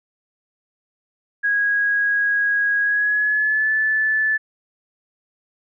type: tone with pitch glide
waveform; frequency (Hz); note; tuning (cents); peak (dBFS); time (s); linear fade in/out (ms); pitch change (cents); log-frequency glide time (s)
sine; 1650 to 1743.1; G#6 to A6; -12 to -17; -16; 1.43-4.38; 20; +95; 2.81-3.71
effects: none